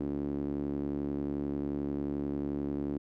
sawtooth tone with band-pass filter, 71.3 Hz, C#2, 49 cents sharp, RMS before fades -34 dBFS, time 0-2.98 s, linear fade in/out 5 ms, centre 300 Hz, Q 3.4, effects none

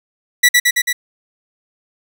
sawtooth tone with echo, 1955 Hz, B6, 18 cents flat, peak -3 dBFS, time 0.43-0.49 s, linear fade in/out 10 ms, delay 110 ms, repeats 4, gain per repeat -2 dB, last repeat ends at 0.93 s, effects none

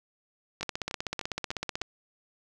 two click trains, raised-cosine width 0.2 ms, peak -18 / -14 dBFS, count 5 / 20, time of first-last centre 0.61-1.815 / 0.63-1.817 s, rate 3.32 / 16 Hz, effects none

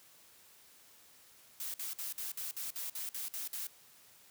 blue noise bursts, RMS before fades -40 dBFS, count 11, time 1.6-3.67 s, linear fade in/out 2 ms, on 140 ms, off 53 ms, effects white hiss -61 dBFS RMS until 4.3 s + high-pass 60 Hz 12 dB/octave

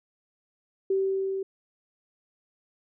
sine tone with level ramp, 385.9 Hz, G4, 27 cents flat, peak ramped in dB -21 to -28 dBFS, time 0.9-1.43 s, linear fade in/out 5 ms, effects none

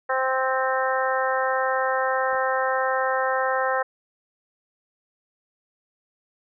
harmonic tone, 261.6 Hz, C4, in tune, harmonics 2 / 3 / 4 / 5 / 6 / 7, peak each -25 / -27 / -28 / -29 / -30 / -30 dBFS, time 0.09-3.83 s, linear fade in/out 10 ms
clicks, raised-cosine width 1 ms, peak -31 dBFS, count 2, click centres 2.33 / 2.349 s
effects none

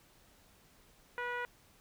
10% pulse tone with low-pass filter, 487 Hz, B4, 24 cents flat, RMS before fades -38 dBFS, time 1.18-1.45 s, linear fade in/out 0 ms, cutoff 1700 Hz, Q 1.5, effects pink hiss -64 dBFS RMS until 1.8 s

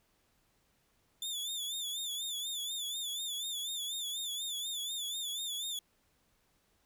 sawtooth tone with vibrato, 3520 Hz, A7, in tune, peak -33 dBFS, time 1.22-5.79 s, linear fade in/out 2 ms, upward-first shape sine, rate 4.1 Hz, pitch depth 85 cents each way, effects pink hiss -73 dBFS RMS until 6.85 s

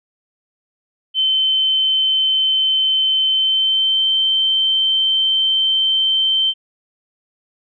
sine tone with pitch glide, 3078 to 3108 Hz, G7 to G7, -32 to -16 cents, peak -13 dBFS, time 1.14-6.54 s, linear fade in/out 50 ms, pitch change +16 cents, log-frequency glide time 3.29-4.07 s, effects none

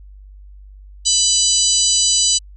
harmonic tone with a mistuned harmonic, 995 Hz, B5, 13 cents sharp, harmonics 3 / 4 / 5 / 6 / 7 / 8, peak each -22 / -20 / -20 / -19 / -22 / -18 dBFS, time 1.05-2.39 s, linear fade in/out 20 ms, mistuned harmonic 5, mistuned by -56 cents, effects added 49 Hz sine -37 dBFS peak until 2.56 s

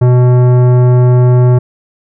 sine tone with tanh clipping, 124.3 Hz, B2, 12 cents sharp, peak -6 dBFS, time 0.01-1.59 s, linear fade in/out 10 ms, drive 15 dB, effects none

